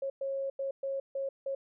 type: tone bursts at uneven times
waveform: sine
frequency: 545 Hz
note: C#5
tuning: 29 cents flat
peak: -31 dBFS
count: 6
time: 0.02-0.1 / 0.21-0.5 / 0.59-0.71 / 0.83-1 / 1.15-1.29 / 1.46-1.55 s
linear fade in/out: 5 ms
effects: none